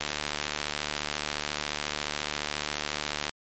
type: click train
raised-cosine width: 0.2 ms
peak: -11 dBFS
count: 245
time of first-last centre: 0.01-3.294 s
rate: 74.3 Hz
effects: MP3 32 kbps